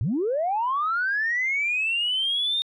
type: linear sweep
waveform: sine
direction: up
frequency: 88.8 to 3684 Hz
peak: -21 dBFS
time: 0.01-2.62 s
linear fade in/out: 0 ms
effects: tanh soft clip ceiling -17 dBFS